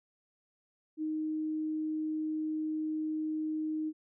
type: tone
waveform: sine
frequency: 311.1 Hz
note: D#4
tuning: in tune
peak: -31 dBFS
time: 0.97-3.93 s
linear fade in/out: 50 ms
effects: none